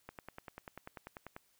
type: click train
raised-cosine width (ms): 0.5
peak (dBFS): -30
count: 14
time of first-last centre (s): 0.09-1.365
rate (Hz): 10.2
effects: white hiss -72 dBFS RMS until 1.59 s